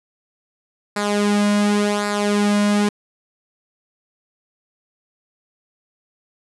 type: tone with flanger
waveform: sawtooth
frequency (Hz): 206.1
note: G#3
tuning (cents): -13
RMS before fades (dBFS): -18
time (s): 0.96-2.89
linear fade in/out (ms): 5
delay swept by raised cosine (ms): 0.32 to 2.32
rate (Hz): 0.9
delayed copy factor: -0.65
effects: resampled to 24000 Hz